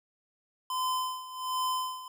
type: tone with tremolo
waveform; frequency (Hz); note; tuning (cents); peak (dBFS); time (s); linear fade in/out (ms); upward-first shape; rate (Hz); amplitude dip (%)
square; 1023; C6; -39; -28; 0.7-2.08; 2; sine; 1.3; 80
effects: none